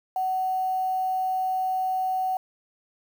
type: tone with quantisation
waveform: sine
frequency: 750 Hz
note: F#5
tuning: 23 cents sharp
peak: -23 dBFS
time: 0.16-2.37 s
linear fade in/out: 2 ms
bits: 8
effects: none